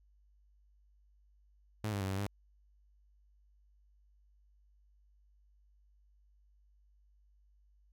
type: tone with pitch steps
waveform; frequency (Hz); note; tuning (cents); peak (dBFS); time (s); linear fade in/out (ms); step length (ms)
sawtooth; 107.3 / 100.4 / 95.7 / 96.3 / 101.1; A2 / G2 / G2 / G2 / G#2; -43 / +42 / -41 / -30 / -46; -30; 1.84-2.265; 0; 85
effects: added 50 Hz sine -64 dBFS peak until 7.92 s